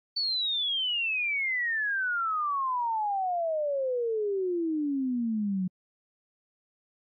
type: exponential sweep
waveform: sine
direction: down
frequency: 4534 to 180.1 Hz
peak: -26 dBFS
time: 0.16-5.68 s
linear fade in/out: 10 ms
effects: AAC 64 kbps